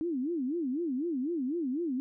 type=tone with vibrato; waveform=sine; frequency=295.6 Hz; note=D4; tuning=11 cents sharp; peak=-29 dBFS; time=0.01-2 s; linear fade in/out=0 ms; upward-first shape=sine; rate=4 Hz; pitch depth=300 cents each way; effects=none